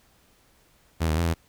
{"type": "tone with pitch steps", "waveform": "sawtooth", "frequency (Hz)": [81.5, 77.9, 84.7, 82.8], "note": ["E2", "D#2", "E2", "E2"], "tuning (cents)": [-19, 3, 48, 8], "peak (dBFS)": -18, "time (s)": [1, 1.344], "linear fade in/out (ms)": 20, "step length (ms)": 86, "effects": ["pink hiss -61 dBFS RMS until 1.48 s"]}